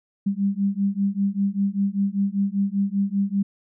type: beating tone pair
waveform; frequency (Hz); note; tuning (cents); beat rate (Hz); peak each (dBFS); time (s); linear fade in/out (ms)
sine; 196 / 201.1; G3 / G3; 0 / +44; 5.1; -23; 0.26-3.43; 10
effects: none